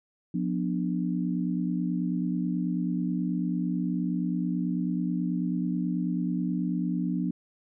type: chord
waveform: sine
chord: B diminished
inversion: second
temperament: just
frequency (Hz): 177.8 / 246.9 / 296.3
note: F3 / B3 / D4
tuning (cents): +31 / 0 / +15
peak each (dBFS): -28 / -31 / -32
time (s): 0.34-7.31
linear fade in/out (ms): 5
effects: none